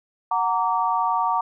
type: chord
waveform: sine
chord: Gb augmented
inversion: none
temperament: just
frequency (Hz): 740 / 925 / 1156.2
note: Gb5 / Bb5 / D6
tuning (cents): 0 / -14 / -27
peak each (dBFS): -25 / -22 / -24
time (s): 0.31-1.41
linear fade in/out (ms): 5
effects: none